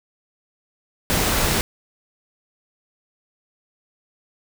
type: noise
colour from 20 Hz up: pink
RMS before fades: -20 dBFS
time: 1.1-1.61 s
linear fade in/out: 0 ms
effects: none